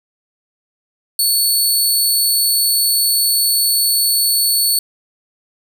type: tone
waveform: 15% pulse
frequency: 4435 Hz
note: C#8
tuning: in tune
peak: -6 dBFS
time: 1.19-4.79 s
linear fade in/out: 2 ms
effects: 8-bit